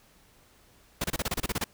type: noise bursts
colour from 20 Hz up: pink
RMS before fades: -29 dBFS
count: 11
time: 1.01-1.642 s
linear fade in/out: 5 ms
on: 32 ms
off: 28 ms
effects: pink hiss -60 dBFS RMS until 1.73 s